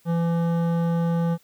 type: tone with hard clipping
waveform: sine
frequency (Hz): 168.5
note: E3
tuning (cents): +38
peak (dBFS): -22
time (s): 0.05-1.38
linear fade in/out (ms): 50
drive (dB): 13
effects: white hiss -60 dBFS RMS until 1.43 s